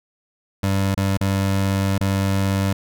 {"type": "tone with dropouts", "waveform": "25% pulse", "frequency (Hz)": 97.5, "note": "G2", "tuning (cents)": -9, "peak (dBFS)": -14, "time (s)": [0.63, 2.73], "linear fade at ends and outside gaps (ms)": 5, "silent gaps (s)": [[0.948, 0.974], [1.174, 1.209], [1.981, 2.008]], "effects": []}